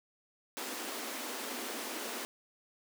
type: high-pass noise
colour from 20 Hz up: pink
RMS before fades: -40 dBFS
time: 0.57-2.25 s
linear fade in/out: 0 ms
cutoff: 220 Hz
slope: 96 dB/octave
effects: none